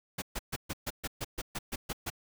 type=noise bursts; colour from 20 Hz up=pink; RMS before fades=-35 dBFS; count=12; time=0.18-2.102 s; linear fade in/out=10 ms; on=41 ms; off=130 ms; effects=none